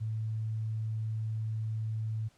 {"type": "tone", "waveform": "sine", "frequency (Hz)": 110, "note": "A2", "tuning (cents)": 0, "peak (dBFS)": -31, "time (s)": [0, 2.29], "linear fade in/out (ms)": 20, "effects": ["pink hiss -66 dBFS RMS until 2.37 s", "low-pass 9000 Hz 12 dB/octave"]}